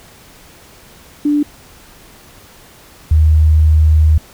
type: tone pair in turn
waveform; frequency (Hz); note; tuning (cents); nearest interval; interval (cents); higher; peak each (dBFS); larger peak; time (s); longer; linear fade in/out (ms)
sine; 293.7 / 77.79; D4 / D#2; 0 / 0; octave + major seventh; 2300; first; -10 / -6; second; 1.25-1.43 / 3.11-4.18; second; 5
effects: pink hiss -42 dBFS RMS until 4.33 s